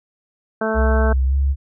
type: harmonic tone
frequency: 220 Hz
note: A3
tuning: in tune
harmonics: 1 / 2 / 3 / 4 / 5 / 6 / 7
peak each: -24 / -23 / -23 / -29 / -31 / -30 / -27 dBFS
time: 0.61-1.13 s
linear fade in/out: 5 ms
type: tone with pitch glide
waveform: sine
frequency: 65.41 to 68.82 Hz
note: C2 to C#2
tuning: 0 to -12 cents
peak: -14 dBFS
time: 0.74-1.56 s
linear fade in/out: 50 ms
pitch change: +88 cents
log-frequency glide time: 1.26-1.35 s
effects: none